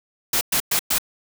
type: noise bursts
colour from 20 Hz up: white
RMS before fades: -20 dBFS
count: 4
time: 0.33-0.984 s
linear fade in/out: 5 ms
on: 81 ms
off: 110 ms
effects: none